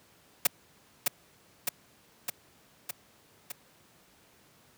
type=noise with echo; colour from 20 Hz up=white; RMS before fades=-22 dBFS; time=0.45-0.47 s; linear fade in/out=5 ms; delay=610 ms; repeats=5; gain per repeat=-3 dB; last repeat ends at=3.52 s; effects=pink hiss -61 dBFS RMS until 4.77 s + high-pass 100 Hz 12 dB/octave